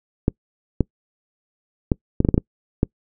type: clicks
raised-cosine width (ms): 3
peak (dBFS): -3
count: 9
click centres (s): 0.281 / 0.807 / 1.918 / 2.204 / 2.249 / 2.288 / 2.343 / 2.379 / 2.831
effects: noise-tail reverb RT60 0.1 s tail -26 dB re dry